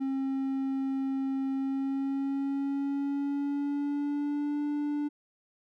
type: tone with pitch glide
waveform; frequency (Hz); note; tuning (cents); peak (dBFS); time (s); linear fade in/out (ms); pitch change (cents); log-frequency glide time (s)
triangle; 268.9 to 293.2; C4 to D4; +47 to -3; -26; 0-5.09; 20; +150; 1.54-4.63
effects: none